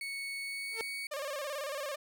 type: tone with pitch glide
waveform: 35% pulse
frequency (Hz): 2217 to 2235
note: C#7 to C#7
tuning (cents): 0 to +14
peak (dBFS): -35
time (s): 0.01-1.07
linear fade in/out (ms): 2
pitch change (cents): +14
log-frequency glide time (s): 0.42-0.9
type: tone with exponential growth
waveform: sawtooth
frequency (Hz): 451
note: A4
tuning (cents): +43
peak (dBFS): -29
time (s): 0.69-0.81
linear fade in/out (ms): 0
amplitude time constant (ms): 24
type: tone with vibrato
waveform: sawtooth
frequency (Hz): 571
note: D5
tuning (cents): -49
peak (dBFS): -32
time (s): 1.11-1.96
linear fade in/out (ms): 10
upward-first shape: square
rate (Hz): 18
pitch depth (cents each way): 83
effects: none